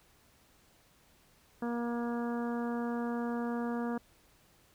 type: harmonic tone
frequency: 237.1 Hz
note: A#3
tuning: 30 cents sharp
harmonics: 1 / 2 / 3 / 4 / 5 / 6 / 7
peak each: -33 / -39 / -43 / -45 / -47 / -49 / -50 dBFS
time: 1.62-3.98 s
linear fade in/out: 5 ms
effects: pink hiss -65 dBFS RMS until 4.74 s